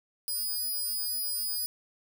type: tone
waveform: 5% pulse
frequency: 4949 Hz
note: D#8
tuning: 10 cents flat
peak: -23 dBFS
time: 0.28-1.66 s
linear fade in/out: 0 ms
effects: none